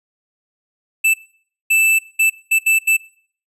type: tone bursts at uneven times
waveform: square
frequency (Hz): 2643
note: E7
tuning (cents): +4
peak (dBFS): -12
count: 6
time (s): 1.04-1.14 / 1.7-1.99 / 2.19-2.3 / 2.51-2.59 / 2.66-2.79 / 2.87-2.97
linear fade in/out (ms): 10
effects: noise-tail reverb RT60 0.5 s tail -20 dB re dry + resampled to 32000 Hz